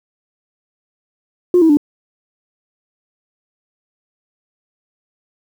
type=tone with pitch steps; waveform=sine; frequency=356.8 / 323.4 / 293.2 Hz; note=F4 / E4 / D4; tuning=+37 / -33 / -3 cents; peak=-6 dBFS; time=1.54-1.771 s; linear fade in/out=2 ms; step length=77 ms; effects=tanh soft clip ceiling -3 dBFS + 7-bit